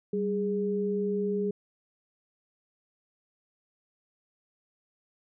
sine tone pair together, 194.72 / 412.6 Hz, G3 / G#4, -11 / -11 cents, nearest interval octave + minor second, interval 1300 cents, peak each -30 / -28 dBFS, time 0.13-1.51 s, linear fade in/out 5 ms, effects none

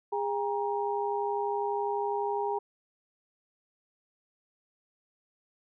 sine tone cluster, 410 / 808 / 940 Hz, G#4 / G#5 / A#5, -22 / -48 / +14 cents, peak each -31 / -33 / -33 dBFS, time 0.12-2.59 s, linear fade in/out 10 ms, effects none

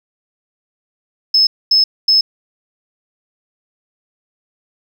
sine tone bursts, 5200 Hz, E8, 24 cents flat, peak -7 dBFS, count 3, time 1.34-2.21 s, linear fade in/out 5 ms, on 130 ms, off 240 ms, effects tanh soft clip ceiling -3 dBFS + 8-bit

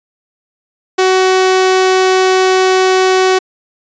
sawtooth tone, 374.6 Hz, F#4, 21 cents sharp, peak -4 dBFS, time 0.98-3.39 s, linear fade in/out 10 ms, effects resampled to 16000 Hz

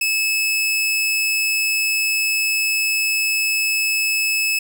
sawtooth tone, 2600 Hz, E7, 24 cents flat, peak -14 dBFS, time 0.01-4.59 s, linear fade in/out 5 ms, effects none

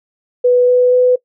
sine tone with pitch steps, 493.9 / 497 / 500.2 Hz, B4 / B4 / B4, 0 / +11 / +22 cents, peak -7 dBFS, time 0.44-1.16 s, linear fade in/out 10 ms, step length 240 ms, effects noise-tail reverb RT60 0.1 s tail -21 dB re dry

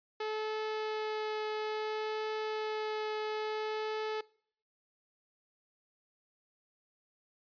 sawtooth tone with vibrato, 431.2 Hz, A4, 35 cents flat, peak -30 dBFS, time 0.2-4.21 s, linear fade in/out 5 ms, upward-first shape triangle, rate 0.59 Hz, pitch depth 9 cents each way, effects noise-tail reverb RT60 0.6 s tail -23 dB re dry + resampled to 11025 Hz

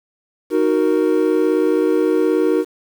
triangle chord, D# minor, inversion none, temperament equal, 311.1 / 370 / 466.2 Hz, D#4 / F#4 / A#4, 0 / 0 / 0 cents, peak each -16 dBFS, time 0.5-2.65 s, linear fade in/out 50 ms, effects 7-bit

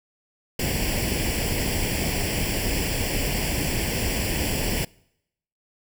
pink noise with comb filter, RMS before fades -25 dBFS, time 0.59-4.85 s, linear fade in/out 5 ms, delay 0.39 ms, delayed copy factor +0.8, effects noise-tail reverb RT60 0.8 s tail -25 dB re dry

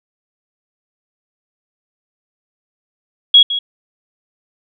sine tone with echo, 3322 Hz, G#7, in tune, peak -3 dBFS, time 3.34-3.43 s, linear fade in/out 5 ms, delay 160 ms, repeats 1, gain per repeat -13 dB, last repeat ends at 3.59 s, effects none

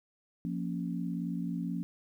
sine chord, Bb minor, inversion second, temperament equal, 174.61 / 233.1 / 277.2 Hz, F3 / Bb3 / Db4, 0 / 0 / 0 cents, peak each -34 / -38 / -38 dBFS, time 0.45-1.83 s, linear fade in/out 0 ms, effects 11-bit

